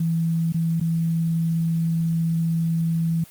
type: tone with dropouts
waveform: sine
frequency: 164.81 Hz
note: E3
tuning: in tune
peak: -19 dBFS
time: 0-3.24 s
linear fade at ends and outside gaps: 5 ms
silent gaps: 0.523-0.543 / 0.8-0.811 s
effects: white hiss -48 dBFS RMS until 3.3 s + Opus 24 kbps